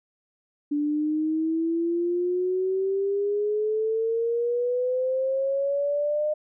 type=exponential sweep; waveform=sine; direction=up; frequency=290.6 to 610 Hz; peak=-22 dBFS; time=0.71-6.34 s; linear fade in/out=10 ms; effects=none